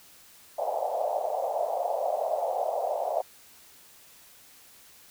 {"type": "band-pass noise", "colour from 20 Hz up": "white", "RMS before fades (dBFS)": -29, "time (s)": [0.58, 3.22], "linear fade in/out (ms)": 10, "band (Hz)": [560, 750], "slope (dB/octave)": 48, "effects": ["white hiss -54 dBFS RMS until 5.1 s"]}